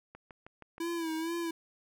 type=click train; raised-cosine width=0.5 ms; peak=-33 dBFS; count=5; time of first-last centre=0.15-0.781 s; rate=6.34 Hz
type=tone with vibrato; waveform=square; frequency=329.6 Hz; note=E4; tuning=in tune; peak=-33 dBFS; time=0.8-1.51 s; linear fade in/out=5 ms; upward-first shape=sine; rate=2.2 Hz; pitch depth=63 cents each way
effects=none